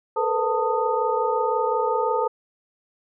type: tone cluster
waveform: sine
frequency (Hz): 437 / 475.4 / 501 / 893 / 1242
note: A4 / A#4 / B4 / A5 / D#6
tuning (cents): -12 / +34 / +25 / +25 / -3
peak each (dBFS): -26 / -29 / -26 / -24 / -28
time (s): 0.16-2.28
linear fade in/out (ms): 10
effects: none